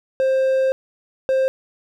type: tone pair in turn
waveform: triangle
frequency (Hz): 528 / 528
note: C5 / C5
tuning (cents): +16 / +16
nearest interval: unison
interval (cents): 0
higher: neither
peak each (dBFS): -13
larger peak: neither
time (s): 0.2-0.72 / 1.29-1.48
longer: first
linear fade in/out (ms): 0
effects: none